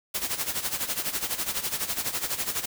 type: noise with tremolo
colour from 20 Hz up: white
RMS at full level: -27 dBFS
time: 0.14-2.66 s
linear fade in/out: 10 ms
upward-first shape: sine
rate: 12 Hz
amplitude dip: 75%
effects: none